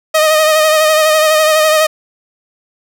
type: tone with vibrato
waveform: sawtooth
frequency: 622.3 Hz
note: D#5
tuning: in tune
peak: -4 dBFS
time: 0.14-1.87 s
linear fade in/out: 10 ms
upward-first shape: sine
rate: 12 Hz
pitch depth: 34 cents each way
effects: none